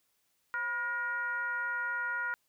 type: tone with frequency modulation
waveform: sine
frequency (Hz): 1428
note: F6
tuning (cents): +38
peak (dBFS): -31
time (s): 0.54-2.34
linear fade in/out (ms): 0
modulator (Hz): 452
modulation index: 0.76
effects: white hiss -75 dBFS RMS until 2.48 s